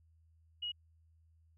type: tone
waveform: sine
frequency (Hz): 2897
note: F#7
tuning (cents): -37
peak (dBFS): -36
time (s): 0.62-0.72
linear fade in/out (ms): 10
effects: added 81 Hz sine -64 dBFS peak until 1.57 s